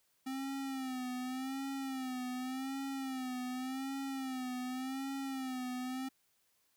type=tone with vibrato; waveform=square; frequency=261.6 Hz; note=C4; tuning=in tune; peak=-38 dBFS; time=0.26-6.09 s; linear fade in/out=10 ms; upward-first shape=sine; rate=0.87 Hz; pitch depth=73 cents each way; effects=white hiss -75 dBFS RMS until 6.76 s